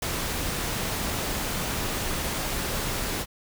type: noise with ADSR envelope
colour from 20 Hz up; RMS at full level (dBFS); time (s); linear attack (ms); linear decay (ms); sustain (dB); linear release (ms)
pink; -27; 0.02-3.26; 6; 7; -2; 50
effects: none